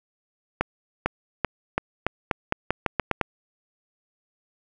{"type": "accelerating click train", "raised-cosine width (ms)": 0.5, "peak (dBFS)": -6, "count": 12, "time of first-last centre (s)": [0.61, 3.213], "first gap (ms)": 450, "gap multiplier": 0.86, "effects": []}